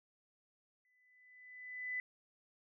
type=tone with exponential growth; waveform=sine; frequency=2000 Hz; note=B6; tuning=21 cents sharp; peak=-35 dBFS; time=0.85-2 s; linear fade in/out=1 ms; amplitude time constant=250 ms; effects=none